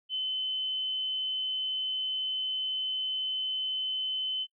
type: tone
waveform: sine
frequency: 3046 Hz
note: F#7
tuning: 50 cents sharp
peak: -29 dBFS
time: 0.09-4.47 s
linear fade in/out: 50 ms
effects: noise-tail reverb RT60 0.1 s tail -20 dB re dry